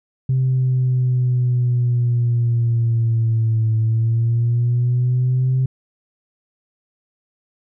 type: linear two-way sweep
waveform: sine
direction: down then up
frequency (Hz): 130.81 to 110.6 to 130.81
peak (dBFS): -13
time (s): 0.29-5.66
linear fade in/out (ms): 5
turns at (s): 3.76
effects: tanh soft clip ceiling -11 dBFS